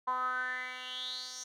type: tone with band-pass filter sweep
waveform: 10% pulse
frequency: 253.4 Hz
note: B3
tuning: 45 cents sharp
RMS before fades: -37 dBFS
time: 0.07-1.44 s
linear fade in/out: 10 ms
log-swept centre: 1000 to 6000 Hz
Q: 7.3
effects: none